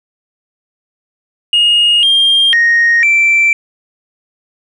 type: tone with pitch steps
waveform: sine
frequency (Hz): 2859 / 3205 / 1865 / 2340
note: F7 / G7 / A#6 / D7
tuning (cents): +40 / +38 / 0 / -7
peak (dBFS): -5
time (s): 1.53-3.53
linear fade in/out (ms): 2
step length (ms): 500
effects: tanh soft clip ceiling -4 dBFS